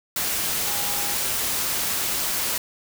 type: tone in noise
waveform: sine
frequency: 814 Hz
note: G#5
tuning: 35 cents flat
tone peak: -36 dBFS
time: 0.67-1.15 s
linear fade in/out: 2 ms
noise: white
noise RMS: -25 dBFS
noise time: 0.16-2.58 s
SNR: -14 dB
effects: none